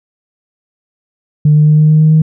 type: tone with pitch steps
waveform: sine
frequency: 150.1 / 151.23 / 152.37 / 153.52 / 154.68 / 155.84 / 157.02 Hz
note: D3 / D#3 / D#3 / D#3 / D#3 / D#3 / D#3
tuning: +38 / -49 / -36 / -23 / -10 / +3 / +16 cents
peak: -3 dBFS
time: 1.45-2.22 s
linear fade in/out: 5 ms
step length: 110 ms
effects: tanh soft clip ceiling 0 dBFS